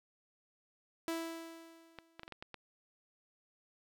sawtooth tone with exponential decay, 329.6 Hz, E4, in tune, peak -30 dBFS, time 1.08-2.28 s, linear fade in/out 0 ms, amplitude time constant 260 ms
clicks, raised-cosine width 0.3 ms, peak -29 dBFS, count 7, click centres 1.987 / 2.195 / 2.233 / 2.279 / 2.323 / 2.425 / 2.543 s
effects none

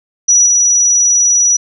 sine tone with level steps, 5860 Hz, F#8, 18 cents flat, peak -5 / -7 dBFS, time 0.28-1.57 s, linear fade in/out 10 ms, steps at 0.46 s, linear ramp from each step 2 ms, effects none

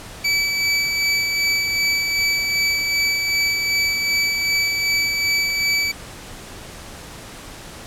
25% pulse tone with tremolo, 2300 Hz, D7, 37 cents flat, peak -12 dBFS, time 0.24-5.92 s, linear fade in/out 10 ms, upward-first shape sine, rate 2.6 Hz, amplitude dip 35%, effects pink hiss -37 dBFS RMS until 7.86 s + low-pass 11000 Hz 12 dB/octave

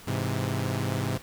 sawtooth chord, Ab augmented, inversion none, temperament equal, 103.83 / 130.81 / 164.81 Hz, Ab2 / C3 / E3, 0 / 0 / 0 cents, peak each -26 / -26 / -31 dBFS, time 0.07-1.18 s, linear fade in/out 10 ms, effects pink hiss -48 dBFS RMS until 1.22 s

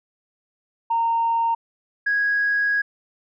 sine tone pair in turn, 921 / 1654.4 Hz, A#5 / G#6, -21 / -7 cents, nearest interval minor seventh, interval 1014 cents, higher second, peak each -17 dBFS, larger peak neither, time 0.9-1.55 / 2.06-2.82 s, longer second, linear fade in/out 10 ms, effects tanh soft clip ceiling -13 dBFS

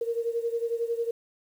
sine beating tone pair, 462 / 473 Hz, A#4 / A#4, -16 / +25 cents, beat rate 11 Hz, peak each -28 / -31 dBFS, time 0.01-1.11 s, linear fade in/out 5 ms, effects 9-bit

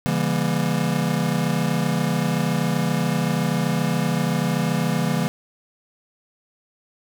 square chord, C# diminished seventh, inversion none, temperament just, 138.59 / 166.31 / 199.57 / 239.5 Hz, C#3 / E3 / G3 / Bb3, 0 / +16 / +31 / +47 cents, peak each -27 / -24 / -27 / -27 dBFS, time 0.06-5.28 s, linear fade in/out 0 ms, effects none

